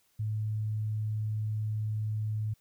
sine tone, 107.7 Hz, A2, 37 cents flat, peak -29 dBFS, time 0.19-2.54 s, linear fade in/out 10 ms, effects white hiss -70 dBFS RMS until 2.6 s

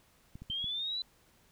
clicks, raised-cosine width 5 ms, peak -33 dBFS, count 4, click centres 0.355 / 0.42 / 0.5 / 0.643 s
sine linear sweep, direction up, 3102 to 4027 Hz, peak -33 dBFS, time 0.5-1.02 s, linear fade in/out 2 ms
effects pink hiss -66 dBFS RMS until 1.51 s

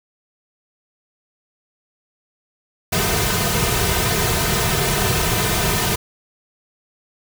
pink noise with comb filter, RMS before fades -19 dBFS, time 2.92-5.96 s, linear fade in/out 10 ms, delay 3.6 ms, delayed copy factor -0.85, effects none

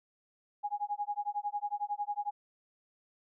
sine tone with tremolo, 825 Hz, G#5, 12 cents flat, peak -29 dBFS, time 0.63-2.31 s, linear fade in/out 20 ms, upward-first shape sine, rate 11 Hz, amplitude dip 100%, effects none

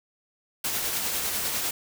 white noise with tremolo, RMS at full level -27 dBFS, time 0.64-1.71 s, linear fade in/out 5 ms, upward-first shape triangle, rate 10 Hz, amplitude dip 35%, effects none

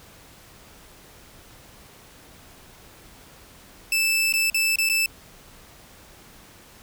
sawtooth tone with dropouts, 2637 Hz, E7, in tune, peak -16 dBFS, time 3.92-5.06 s, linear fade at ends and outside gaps 2 ms, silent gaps 4.325-4.337 / 4.5-4.544 / 4.758-4.785 / 4.89-4.897 s, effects pink hiss -49 dBFS RMS until 6.82 s

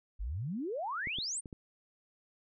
sine exponential sweep, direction up, 43.44 to 9397 Hz, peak -34 dBFS, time 0.19-1.41 s, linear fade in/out 20 ms
clicks, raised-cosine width 3 ms, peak -31 dBFS, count 4, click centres 1.072 / 1.186 / 1.458 / 1.528 s
effects none

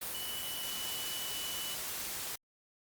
sine tone in noise, 2967 Hz, F#7, 4 cents sharp, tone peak -41 dBFS, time 0.14-1.75 s, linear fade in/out 10 ms, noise white, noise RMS -39 dBFS, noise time 0.01-2.36 s, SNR -5 dB, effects Opus 32 kbps

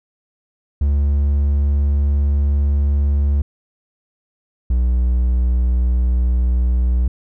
triangle tone pair in turn, 71.2 / 61.35 Hz, C#2 / B1, +47 / -11 cents, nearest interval minor third, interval 258 cents, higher first, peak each -11 dBFS, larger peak neither, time 0.81-3.42 / 4.7-7.08 s, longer first, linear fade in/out 5 ms, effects none

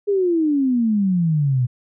sine exponential sweep, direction down, 415.3 to 120.4 Hz, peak -15 dBFS, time 0.07-1.67 s, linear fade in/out 20 ms, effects none

